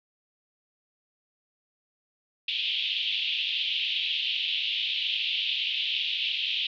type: band-pass noise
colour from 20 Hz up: white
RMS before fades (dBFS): -29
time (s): 2.48-6.67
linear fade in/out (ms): 5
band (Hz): 2700 to 3500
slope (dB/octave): 48
effects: none